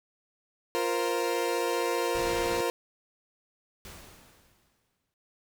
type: chord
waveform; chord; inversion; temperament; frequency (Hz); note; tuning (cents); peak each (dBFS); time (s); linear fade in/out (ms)
30% pulse; F suspended fourth; none; equal with one note detuned; 349.2 / 468.3 / 523.3; F4 / Bb4 / C5; 0 / +8 / 0; -29 / -27 / -30; 0.75-2.7; 0
type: low-pass noise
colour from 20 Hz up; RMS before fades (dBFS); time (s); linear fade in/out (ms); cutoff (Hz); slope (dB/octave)
pink; -38; 2.15-2.61; 0; 7800; 24
type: noise with exponential decay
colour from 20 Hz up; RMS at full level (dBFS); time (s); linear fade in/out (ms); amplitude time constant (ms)
pink; -44; 3.85-5.14; 1; 280
effects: none